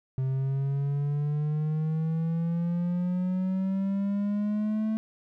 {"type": "exponential sweep", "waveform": "triangle", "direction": "up", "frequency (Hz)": [130.81, 220], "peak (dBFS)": -23, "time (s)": [0.18, 4.97], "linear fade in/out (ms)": 0, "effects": []}